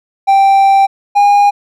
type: tone pair in turn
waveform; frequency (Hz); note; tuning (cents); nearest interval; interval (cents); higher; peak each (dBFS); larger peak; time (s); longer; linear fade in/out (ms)
triangle; 784 / 814.1; G5 / G#5; 0 / -35; minor second; 65; second; -3; neither; 0.27-0.87 / 1.15-1.51; first; 20
effects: none